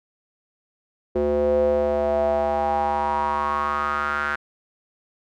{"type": "tone with band-pass filter sweep", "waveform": "square", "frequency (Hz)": 73.2, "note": "D2", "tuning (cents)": -5, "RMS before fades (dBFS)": -22, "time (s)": [1.15, 4.36], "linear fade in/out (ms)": 10, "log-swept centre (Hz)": [430, 1500], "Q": 6.1, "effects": []}